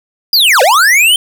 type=linear two-way sweep; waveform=square; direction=down then up; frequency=4978 to 473.4 to 3170 Hz; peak=-6 dBFS; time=0.33-1.16 s; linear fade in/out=2 ms; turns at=0.62 s; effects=none